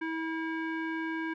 square tone with low-pass filter, 323.3 Hz, E4, 34 cents flat, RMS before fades -34 dBFS, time 0.01-1.34 s, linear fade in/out 10 ms, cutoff 1900 Hz, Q 5.2, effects none

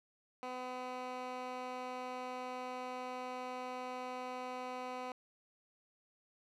15% pulse tone with band-pass filter, 252.6 Hz, B3, 39 cents sharp, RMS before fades -43 dBFS, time 0.43-5.12 s, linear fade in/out 0 ms, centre 1100 Hz, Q 0.58, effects none

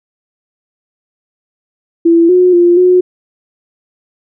sine tone with pitch steps, 335.3 / 362.8 / 348.3 / 363.3 Hz, E4 / F#4 / F4 / F#4, +30 / -34 / -5 / -32 cents, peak -4 dBFS, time 2.05-3.01 s, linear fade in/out 10 ms, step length 240 ms, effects none

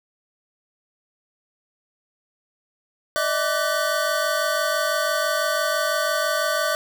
square tone cluster, 599 / 645 / 1165 / 1505 Hz, D5 / E5 / D6 / F#6, +34 / -38 / -14 / +29 cents, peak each -27 dBFS, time 3.16-6.75 s, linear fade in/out 0 ms, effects none

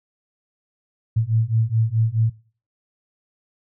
sine beating tone pair, 110 / 114.7 Hz, A2 / A#2, 0 / -28 cents, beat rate 4.7 Hz, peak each -20 dBFS, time 1.16-2.3 s, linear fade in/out 10 ms, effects noise-tail reverb RT60 0.4 s tail -20 dB re dry

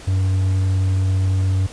triangle tone, 94.8 Hz, F#2, 43 cents sharp, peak -13 dBFS, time 0.07-1.67 s, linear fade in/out 10 ms, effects pink hiss -39 dBFS RMS until 1.72 s + resampled to 22050 Hz

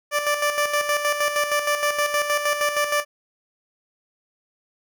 15% pulse tone with tremolo, 587.3 Hz, D5, in tune, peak -12 dBFS, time 0.11-3.05 s, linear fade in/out 50 ms, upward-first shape square, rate 6.4 Hz, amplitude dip 55%, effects none

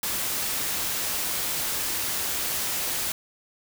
white noise, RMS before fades -28 dBFS, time 0.03-3.12 s, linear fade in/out 2 ms, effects none

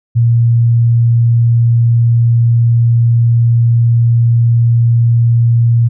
sine tone, 117.3 Hz, A#2, 11 cents sharp, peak -6 dBFS, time 0.15-5.89 s, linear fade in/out 20 ms, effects none

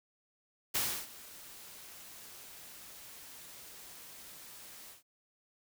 white noise with ADSR envelope, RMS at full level -31 dBFS, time 0.74-5.03 s, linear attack 14 ms, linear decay 310 ms, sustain -20 dB, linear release 140 ms, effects none

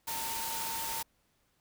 sine tone in noise, 909 Hz, A#5, 44 cents flat, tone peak -39 dBFS, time 0.07-1.03 s, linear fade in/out 10 ms, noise white, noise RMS -37 dBFS, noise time 0.07-1.03 s, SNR -5 dB, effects pink hiss -73 dBFS RMS until 1.6 s

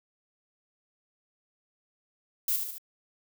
violet noise with echo, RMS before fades -27 dBFS, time 2.48-2.56 s, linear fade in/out 2 ms, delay 74 ms, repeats 3, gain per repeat -5 dB, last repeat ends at 2.782 s, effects none

